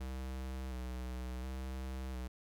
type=tone with vibrato; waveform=square; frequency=64 Hz; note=C2; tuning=38 cents flat; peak=-40 dBFS; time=0-2.28 s; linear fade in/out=10 ms; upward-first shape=square; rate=0.7 Hz; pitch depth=30 cents each way; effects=none